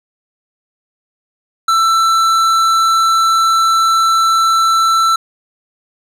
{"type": "tone with tanh clipping", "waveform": "sine", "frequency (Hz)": 1333, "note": "E6", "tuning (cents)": 19, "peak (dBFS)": -11, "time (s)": [1.68, 5.16], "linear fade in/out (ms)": 5, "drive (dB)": 14, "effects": []}